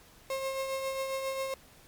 35% pulse tone with tremolo, 535 Hz, C5, 38 cents sharp, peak -28 dBFS, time 0.3-1.54 s, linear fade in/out 2 ms, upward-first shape triangle, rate 7.4 Hz, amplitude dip 45%, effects pink hiss -57 dBFS RMS until 1.87 s + MP3 96 kbps

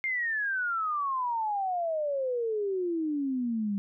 sine exponential sweep, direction down, 2136 to 196 Hz, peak -27 dBFS, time 0.04-3.78 s, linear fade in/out 0 ms, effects none

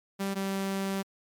sawtooth tone pair in turn, 196 / 194.53 Hz, G3 / G3, 0 / -13 cents, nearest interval unison, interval 13 cents, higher first, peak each -25 dBFS, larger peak neither, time 0.19-0.35 / 0.35-1.03 s, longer second, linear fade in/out 20 ms, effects MP3 96 kbps

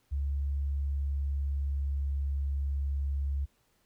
sine tone with pitch glide, 70.1 to 69.66 Hz, C#2 to C#2, +20 to +9 cents, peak -28 dBFS, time 0.11-3.46 s, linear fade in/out 20 ms, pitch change -11 cents, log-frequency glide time 0.79-2.13 s, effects pink hiss -71 dBFS RMS until 3.85 s

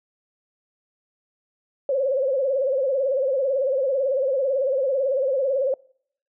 sine tone with vibrato, 537 Hz, C5, 45 cents sharp, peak -19 dBFS, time 1.89-5.74 s, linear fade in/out 2 ms, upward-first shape sine, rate 18 Hz, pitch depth 100 cents each way, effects noise-tail reverb RT60 0.6 s tail -25 dB re dry

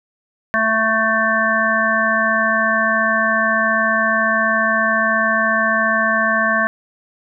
harmonic tone, 221.4 Hz, A3, 11 cents sharp, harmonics 1 / 3 / 5 / 7 / 8, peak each -24 / -21 / -20 / -19 / -19 dBFS, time 0.54-6.67 s, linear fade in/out 0 ms, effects none

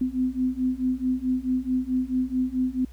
sine beating tone pair, 253.3 / 257.9 Hz, B3 / C4, +44 / -25 cents, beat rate 4.6 Hz, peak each -26 / -25 dBFS, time 0.01-2.85 s, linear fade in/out 5 ms, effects added 60 Hz sine -41 dBFS peak until 2.92 s + pink hiss -59 dBFS RMS until 2.92 s

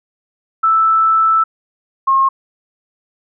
sine tone pair in turn, 1318.5 / 1076.1 Hz, E6 / C6, 0 / +48 cents, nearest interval major third, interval 352 cents, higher first, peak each -9 / -9 dBFS, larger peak neither, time 0.63-1.44 / 2.07-2.29 s, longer first, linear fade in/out 10 ms, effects none

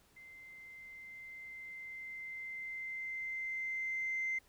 sine tone with level ramp, 2079 Hz, C7, 12 cents flat, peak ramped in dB -52 to -32 dBFS, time 0.16-4.39 s, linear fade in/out 10 ms, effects tanh soft clip ceiling -29 dBFS + pink hiss -68 dBFS RMS until 4.48 s

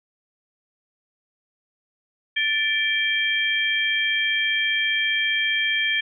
sine tone cluster, 1760 / 2335 / 3200 Hz, A6 / D7 / G7, 0 / -11 / +35 cents, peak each -24 dBFS, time 2.36-6.01 s, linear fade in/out 10 ms, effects none

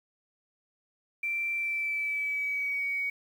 sine tone with pitch glide, 2349 to 2249 Hz, D7 to C#7, 0 to +24 cents, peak -28 dBFS, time 1.23-3.1 s, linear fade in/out 5 ms, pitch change -76 cents, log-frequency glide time 1.53-2.88 s, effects 9-bit

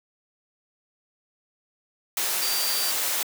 sine tone in noise, 4671 Hz, D8, 10 cents flat, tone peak -28 dBFS, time 2.42-2.91 s, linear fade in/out 2 ms, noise white, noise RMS -26 dBFS, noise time 2.17-3.23 s, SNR -5 dB, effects high-pass 400 Hz 12 dB/octave

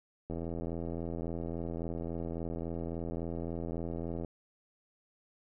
click train, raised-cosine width 2 ms, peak -25 dBFS, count 331, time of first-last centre 0.3-4.247 s, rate 83.6 Hz, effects none

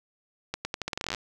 accelerating click train, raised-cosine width 0.2 ms, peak -13 dBFS, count 16, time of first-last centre 0.54-1.148 s, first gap 110 ms, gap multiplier 0.83, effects none

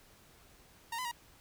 sawtooth tone with pitch steps, 925 / 1009 / 949 Hz, A#5 / B5 / A#5, -14 / +37 / +31 cents, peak -32 dBFS, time 0.92-1.115 s, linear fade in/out 5 ms, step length 65 ms, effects pink hiss -61 dBFS RMS until 1.4 s

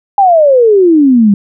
sine exponential sweep, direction down, 820 to 194.7 Hz, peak -3 dBFS, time 0.18-1.34 s, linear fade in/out 2 ms, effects none

